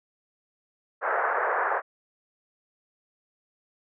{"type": "band-pass noise", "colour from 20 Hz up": "white", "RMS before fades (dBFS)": -26, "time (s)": [1.01, 1.82], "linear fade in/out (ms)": 50, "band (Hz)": [430, 1700], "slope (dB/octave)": 48, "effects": []}